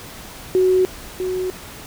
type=tone pair in turn; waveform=sine; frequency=371.2 / 369.4 Hz; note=F#4 / F#4; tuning=+6 / -3 cents; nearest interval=unison; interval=9 cents; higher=first; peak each=-12 / -20 dBFS; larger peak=first; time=0.55-0.85 / 1.2-1.5 s; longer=neither; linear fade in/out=0 ms; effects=pink hiss -37 dBFS RMS until 1.86 s